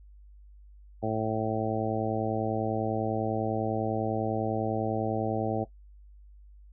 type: harmonic tone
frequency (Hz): 110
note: A2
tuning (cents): 0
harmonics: 1 / 2 / 3 / 4 / 5 / 6 / 7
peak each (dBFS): -34 / -34 / -34 / -34 / -34 / -34 / -34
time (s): 1.02-5.65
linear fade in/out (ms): 20
effects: noise-tail reverb RT60 0.1 s tail -18 dB re dry + added 50 Hz sine -49 dBFS peak until 6.72 s